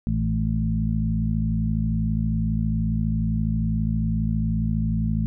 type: harmonic tone with a mistuned harmonic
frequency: 54.7 Hz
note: A1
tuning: 9 cents flat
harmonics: 1 / 2 / 3 / 4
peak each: -26 / -26 / -26 / -26 dBFS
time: 0.07-5.26 s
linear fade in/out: 0 ms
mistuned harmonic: 2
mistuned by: +37 cents
effects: none